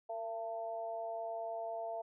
sine tone with amplitude modulation, 676 Hz, E5, 43 cents sharp, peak -34 dBFS, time 0.09-2.02 s, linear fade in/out 10 ms, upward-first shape sine, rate 219 Hz, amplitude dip 80%, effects none

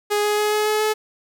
sawtooth tone with pitch steps, 415.3 / 418.2 / 421.1 / 424 / 427 / 429.9 Hz, G#4 / G#4 / G#4 / G#4 / G#4 / A4, 0 / +12 / +24 / +36 / +48 / -40 cents, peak -14 dBFS, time 0.1-0.94 s, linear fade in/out 20 ms, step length 140 ms, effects none

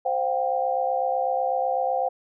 sine chord, C suspended fourth, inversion none, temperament equal with one note detuned, 523.3 / 716 / 784 Hz, C5 / F5 / G5, 0 / +43 / 0 cents, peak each -26 dBFS, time 0.05-2.09 s, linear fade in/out 10 ms, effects none

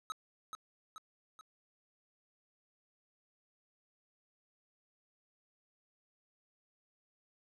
square tone with echo, 1280 Hz, D#6, 49 cents sharp, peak -37 dBFS, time 0.1-0.12 s, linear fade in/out 0 ms, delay 430 ms, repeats 3, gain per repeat -5 dB, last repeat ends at 1.41 s, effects low-pass 9000 Hz 12 dB/octave

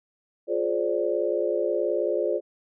sine chord, D half-diminished seventh, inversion first, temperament just, 352.4 / 422.9 / 528.6 / 587.3 Hz, F4 / Ab4 / C5 / D5, +16 / +31 / +18 / 0 cents, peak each -28 dBFS, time 0.47-2.41 s, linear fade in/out 50 ms, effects none

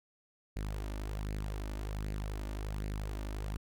sawtooth tone with flanger, 51.5 Hz, G#1, 14 cents flat, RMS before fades -38 dBFS, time 0.56-3.57 s, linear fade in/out 5 ms, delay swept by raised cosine 0.43 to 3.43 ms, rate 1.3 Hz, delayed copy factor +0.55, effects none

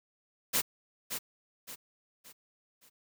white noise with echo, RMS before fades -28 dBFS, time 0.53-0.62 s, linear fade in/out 20 ms, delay 570 ms, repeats 4, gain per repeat -8 dB, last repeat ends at 2.9 s, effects none

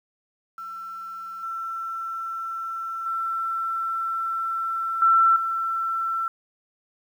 sine tone with level steps, 1342 Hz, E6, 31 cents sharp, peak -33 / -28 / -24 / -14 / -23 dBFS, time 0.58-6.28 s, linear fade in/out 2 ms, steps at 1.43 / 3.06 / 5.02 / 5.36 s, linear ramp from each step 2 ms, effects 9-bit

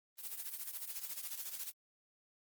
blue noise with tremolo, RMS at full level -40 dBFS, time 0.17-1.73 s, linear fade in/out 50 ms, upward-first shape triangle, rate 14 Hz, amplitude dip 85%, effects Opus 24 kbps

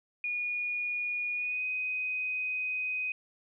sine tone with pitch glide, 2446 to 2506 Hz, D#7 to D#7, -30 to +12 cents, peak -30 dBFS, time 0.24-3.12 s, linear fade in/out 2 ms, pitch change +42 cents, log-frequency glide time 1.34-1.64 s, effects none

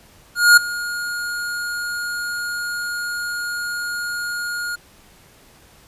square tone with ADSR envelope, 1428 Hz, F6, 38 cents sharp, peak -6 dBFS, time 0.35-4.76 s, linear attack 220 ms, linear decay 9 ms, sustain -18 dB, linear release 12 ms, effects pink hiss -50 dBFS RMS until 5.87 s + resampled to 32000 Hz

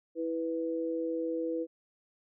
sine tone pair together, 327.6 / 493.9 Hz, E4 / B4, -11 / 0 cents, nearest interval perfect fifth, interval 711 cents, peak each -33 / -33 dBFS, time 0.15-1.67 s, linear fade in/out 50 ms, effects none

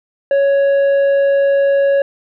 sine tone with tanh clipping, 556 Hz, C#5, 5 cents sharp, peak -11 dBFS, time 0.31-2.02 s, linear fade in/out 2 ms, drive 6 dB, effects none

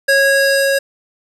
square tone pair together, 549.6 / 1648 Hz, C#5 / G#6, -15 / -14 cents, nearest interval octave + perfect fifth, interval 1901 cents, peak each -14 dBFS, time 0.08-0.79 s, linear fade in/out 10 ms, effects low-pass 12000 Hz 12 dB/octave + 8-bit

